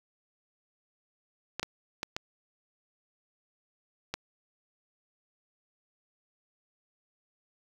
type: clicks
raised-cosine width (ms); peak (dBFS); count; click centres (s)
0.2; -15; 5; 1.596 / 1.63 / 2.031 / 2.165 / 4.14
effects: 7-bit